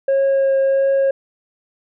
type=tone with vibrato; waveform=sine; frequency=543 Hz; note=C#5; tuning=36 cents flat; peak=-10 dBFS; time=0.08-1.11 s; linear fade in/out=5 ms; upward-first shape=triangle; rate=1.5 Hz; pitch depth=11 cents each way; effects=tanh soft clip ceiling -12 dBFS